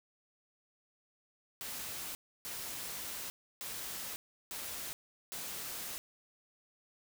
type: noise bursts at uneven times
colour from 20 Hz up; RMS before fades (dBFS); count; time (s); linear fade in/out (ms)
white; -42; 5; 1.61-2.15 / 2.45-3.3 / 3.61-4.16 / 4.51-4.93 / 5.32-5.98; 0
effects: none